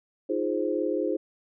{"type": "chord", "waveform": "sine", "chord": "F minor seventh", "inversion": "third", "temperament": "equal", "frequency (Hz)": [311.1, 349.2, 415.3, 523.3], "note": ["Eb4", "F4", "Ab4", "C5"], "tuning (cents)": [0, 0, 0, 0], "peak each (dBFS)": -30, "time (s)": [0.29, 1.17], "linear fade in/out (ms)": 10, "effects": []}